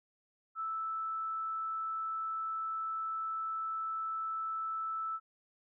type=tone; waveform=sine; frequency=1316 Hz; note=E6; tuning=3 cents flat; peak=-34 dBFS; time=0.55-5.2 s; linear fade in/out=50 ms; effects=none